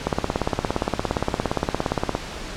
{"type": "click train", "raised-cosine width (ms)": 1, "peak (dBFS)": -6, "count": 37, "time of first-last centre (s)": [0.07, 2.151], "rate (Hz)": 17.3, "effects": ["pink hiss -33 dBFS RMS until 2.56 s", "low-pass 6000 Hz 12 dB/octave"]}